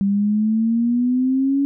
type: exponential sweep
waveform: sine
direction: up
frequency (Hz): 196 to 281.6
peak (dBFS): -15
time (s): 0.01-1.65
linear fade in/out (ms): 0
effects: none